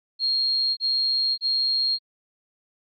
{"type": "tone bursts", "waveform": "sine", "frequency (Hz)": 4245, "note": "C8", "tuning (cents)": 24, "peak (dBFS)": -20, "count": 3, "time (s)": [0.19, 1.988], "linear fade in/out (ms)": 50, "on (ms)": 580, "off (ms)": 29, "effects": ["Opus 48 kbps"]}